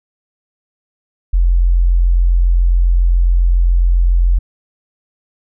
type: tone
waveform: sine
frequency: 43.65 Hz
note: F1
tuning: in tune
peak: -8 dBFS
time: 1.33-4.39 s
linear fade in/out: 10 ms
effects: none